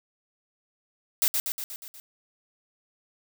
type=noise with echo; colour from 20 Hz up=blue; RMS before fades=-22 dBFS; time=1.22-1.28 s; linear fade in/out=0 ms; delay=120 ms; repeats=6; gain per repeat=-4 dB; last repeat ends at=2 s; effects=none